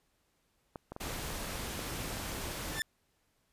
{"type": "clicks", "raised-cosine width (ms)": 1, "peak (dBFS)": -27, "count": 9, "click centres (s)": [0.758, 0.92, 0.964, 1.07, 1.107, 1.304, 1.556, 1.792, 2.17]}
{"type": "noise", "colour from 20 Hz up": "pink", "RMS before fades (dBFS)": -39, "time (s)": [1, 2.8], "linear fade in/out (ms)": 10}
{"type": "tone with exponential growth", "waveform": "sawtooth", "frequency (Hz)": 1769, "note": "A6", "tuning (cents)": 9, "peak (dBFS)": -24, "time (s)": [2.67, 2.82], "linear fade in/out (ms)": 1, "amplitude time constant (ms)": 31}
{"effects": ["pink hiss -75 dBFS RMS until 3.52 s", "resampled to 32000 Hz"]}